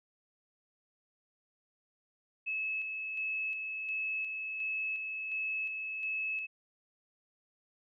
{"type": "tone with tremolo", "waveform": "sine", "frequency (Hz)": 2593, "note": "E7", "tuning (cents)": -29, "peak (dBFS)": -32, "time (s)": [2.46, 6.47], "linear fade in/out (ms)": 20, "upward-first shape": "square", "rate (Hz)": 1.4, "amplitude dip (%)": 35, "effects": []}